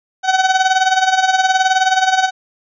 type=tone with tremolo; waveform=30% pulse; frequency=755 Hz; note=F#5; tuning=35 cents sharp; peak=-6 dBFS; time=0.23-2.31 s; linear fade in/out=50 ms; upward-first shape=sine; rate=19 Hz; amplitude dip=70%; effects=resampled to 16000 Hz